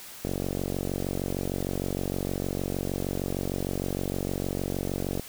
click train, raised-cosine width 2 ms, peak -16 dBFS, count 231, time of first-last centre 0.25-5.196 s, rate 46.5 Hz, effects white hiss -44 dBFS RMS until 5.28 s

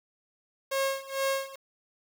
sawtooth tone with tremolo, 542 Hz, C#5, 39 cents flat, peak -21 dBFS, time 0.71-1.56 s, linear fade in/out 10 ms, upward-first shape sine, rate 2.2 Hz, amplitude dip 90%, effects 8-bit

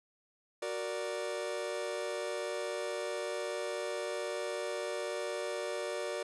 40% pulse chord, Gb augmented, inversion none, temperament equal, 370 / 466.2 / 587.3 Hz, Gb4 / Bb4 / D5, 0 / 0 / 0 cents, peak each -40 / -39 / -37 dBFS, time 0.62-6.23 s, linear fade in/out 5 ms, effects resampled to 24000 Hz

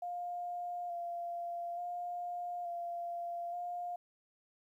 sine tone with vibrato, 698.5 Hz, F5, in tune, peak -37 dBFS, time 0.02-3.96 s, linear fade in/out 5 ms, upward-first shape square, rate 0.57 Hz, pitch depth 18 cents each way, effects 12-bit

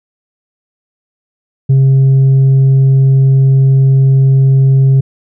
triangle tone with tanh clipping, 134.5 Hz, C3, 48 cents sharp, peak -5 dBFS, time 1.69-5.01 s, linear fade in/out 10 ms, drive 7 dB, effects none

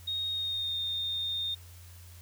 sine tone with pitch glide, 3729 to 3656 Hz, A#7 to A#7, 0 to -34 cents, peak -30 dBFS, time 0.07-1.55 s, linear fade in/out 10 ms, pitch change -34 cents, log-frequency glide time 0.3-0.79 s, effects added 87 Hz sine -48 dBFS peak until 2.21 s + white hiss -56 dBFS RMS until 2.21 s

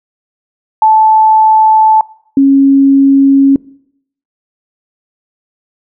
sine tone pair in turn, 873 / 274.2 Hz, A5 / C#4, -14 / -19 cents, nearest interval octave + minor sixth, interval 2005 cents, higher first, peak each -3 dBFS, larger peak neither, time 0.82-2.01 / 2.37-3.56 s, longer neither, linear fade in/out 2 ms, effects noise-tail reverb RT60 0.7 s tail -22 dB re dry

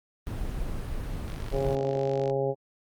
brown noise, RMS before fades -32 dBFS, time 0.27-1.75 s, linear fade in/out 0 ms
click train, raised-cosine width 0.2 ms, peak -27 dBFS, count 51, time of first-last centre 1.28-2.298 s, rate 49.1 Hz
harmonic tone, 136.2 Hz, C#3, 30 cents flat, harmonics 1 / 2 / 3 / 4 / 5 / 6, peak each -32 / -39 / -28 / -29 / -38 / -37 dBFS, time 1.51-2.55 s, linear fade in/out 50 ms
effects Opus 24 kbps

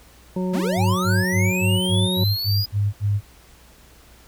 harmonic tone, 183.8 Hz, F#3, 11 cents flat, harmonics 1 / 2 / 3 / 5, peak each -22 / -28 / -32 / -36 dBFS, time 0.36-2.24 s, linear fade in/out 5 ms
square linear sweep, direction up, 164.9 to 4957 Hz, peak -24 dBFS, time 0.53-2.66 s, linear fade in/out 10 ms
sine tone bursts, 102.3 Hz, G#2, 26 cents flat, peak -17 dBFS, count 9, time 0.76-3.21 s, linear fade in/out 50 ms, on 210 ms, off 70 ms
effects added 60 Hz sine -51 dBFS peak until 4.27 s + pink hiss -51 dBFS RMS until 4.27 s

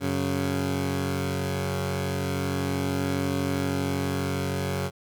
15% pulse tone pair together, 92.5 / 138.59 Hz, F#2 / C#3, 0 / 0 cents, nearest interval perfect fifth, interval 700 cents, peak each -22 dBFS, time 0-4.91 s, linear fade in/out 50 ms, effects none

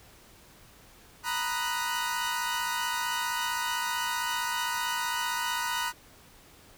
sawtooth chord, B major seventh, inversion third, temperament equal, 932.3 / 987.8 / 1244.5 / 1480 Hz, A#5 / B5 / D#6 / F#6, 0 / 0 / 0 / 0 cents, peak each -30 / -30 / -34 / -30 dBFS, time 1.23-5.93 s, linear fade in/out 50 ms, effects pink hiss -55 dBFS RMS until 6.77 s

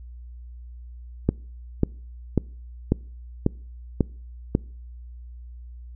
click train, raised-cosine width 3 ms, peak -5 dBFS, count 7, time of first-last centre 1.29-4.551 s, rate 1.84 Hz, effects noise-tail reverb RT60 0.5 s tail -26 dB re dry + added 60 Hz sine -38 dBFS peak until 5.95 s

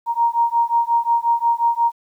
sine beating tone pair, 932.3 / 937.9 Hz, A#5 / A#5, 0 / +10 cents, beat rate 5.6 Hz, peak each -18 / -18 dBFS, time 0.06-1.92 s, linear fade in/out 50 ms, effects 9-bit

